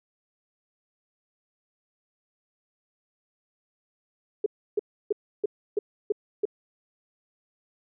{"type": "tone bursts", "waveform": "sine", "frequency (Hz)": 415.3, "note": "G#4", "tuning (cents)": 0, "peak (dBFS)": -20, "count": 7, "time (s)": [4.44, 6.454], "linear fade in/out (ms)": 5, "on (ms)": 22, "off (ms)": 310, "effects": []}